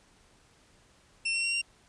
sawtooth tone with pitch steps, 2700 / 2722 / 2744 / 2766 Hz, E7 / F7 / F7 / F7, +41 / -45 / -31 / -17 cents, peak -24 dBFS, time 1.25-1.618 s, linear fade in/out 10 ms, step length 92 ms, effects pink hiss -62 dBFS RMS until 1.88 s + resampled to 22050 Hz

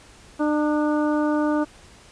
harmonic tone with a mistuned harmonic, 300 Hz, D4, 37 cents sharp, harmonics 1 / 2 / 3 / 4 / 5, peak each -20 / -26 / -30 / -32 / -34 dBFS, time 0.39-1.65 s, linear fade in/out 20 ms, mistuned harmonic 5, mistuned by -30 cents, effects pink hiss -49 dBFS RMS until 2.11 s + resampled to 22050 Hz

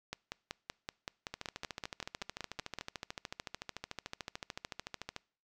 two click trains, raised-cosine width 0.2 ms, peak -22 / -21 dBFS, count 53 / 15, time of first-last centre 1.34-5.164 / 0.13-2.787 s, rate 13.6 / 5.27 Hz, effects noise-tail reverb RT60 0.5 s tail -25 dB re dry

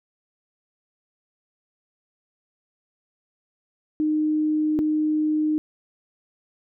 sine tone pair in turn, 306.9 / 306.9 Hz, D#4 / D#4, -24 / -24 cents, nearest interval unison, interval 0 cents, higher neither, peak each -19 dBFS, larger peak neither, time 4-4.79 / 4.79-5.58 s, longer neither, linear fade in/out 0 ms, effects none

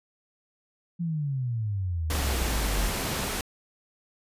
sine exponential sweep, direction down, 175.3 to 42.47 Hz, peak -26 dBFS, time 0.99-2.91 s, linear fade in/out 20 ms
pink noise, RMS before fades -30 dBFS, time 2.1-3.41 s, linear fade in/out 2 ms
effects resampled to 32000 Hz

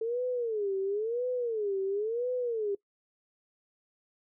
sine tone with vibrato, 440 Hz, A4, in tune, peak -28 dBFS, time 0.01-2.75 s, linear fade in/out 5 ms, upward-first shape sine, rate 0.97 Hz, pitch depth 230 cents each way, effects noise-tail reverb RT60 0.1 s tail -21 dB re dry

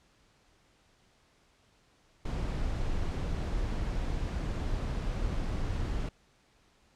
brown noise, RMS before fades -32 dBFS, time 2.25-6.09 s, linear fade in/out 5 ms, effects pink hiss -66 dBFS RMS until 6.95 s + low-pass 7000 Hz 12 dB/octave

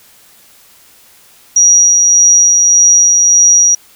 sine tone with tremolo, 5760 Hz, F#8, 47 cents flat, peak -3 dBFS, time 1.56-3.75 s, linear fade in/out 5 ms, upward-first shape sine, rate 1.7 Hz, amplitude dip 25%, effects white hiss -44 dBFS RMS until 3.95 s

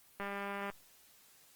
click train, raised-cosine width 0.5 ms, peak -25 dBFS, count 101, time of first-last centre 0.2-0.7 s, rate 200 Hz, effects white hiss -63 dBFS RMS until 1.55 s + Opus 24 kbps

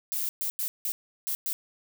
violet noise bursts at uneven times, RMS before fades -30 dBFS, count 6, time 0.12-0.29 / 0.41-0.5 / 0.59-0.68 / 0.85-0.92 / 1.27-1.35 / 1.46-1.53 s, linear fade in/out 0 ms, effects none

